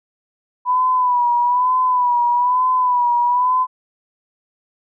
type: tone with vibrato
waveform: sine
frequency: 987.8 Hz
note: B5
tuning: in tune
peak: -13 dBFS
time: 0.65-3.67 s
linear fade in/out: 50 ms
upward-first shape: sine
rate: 1.1 Hz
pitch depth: 52 cents each way
effects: none